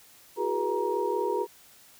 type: tone cluster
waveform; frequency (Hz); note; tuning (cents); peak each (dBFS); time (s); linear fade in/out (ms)
sine; 336.4 / 372.5 / 417 / 484.1 / 941; E4 / F#4 / G#4 / B4 / A#5; +35 / +12 / +7 / -35 / +16; -38 / -31 / -30 / -32 / -31; 0.36-1.47; 50
effects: white hiss -55 dBFS RMS until 1.99 s